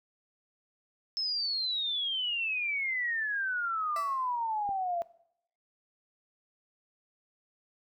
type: exponential sweep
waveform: sine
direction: down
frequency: 5274 to 672 Hz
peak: -29 dBFS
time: 1.17-5.02 s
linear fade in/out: 0 ms
type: tone with exponential decay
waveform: 20% pulse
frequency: 660 Hz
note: E5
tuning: 2 cents sharp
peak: -30 dBFS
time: 3.96-4.33 s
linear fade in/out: 2 ms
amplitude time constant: 80 ms
type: click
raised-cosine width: 2 ms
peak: -33 dBFS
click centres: 4.691 s
effects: noise-tail reverb RT60 0.7 s tail -19 dB re dry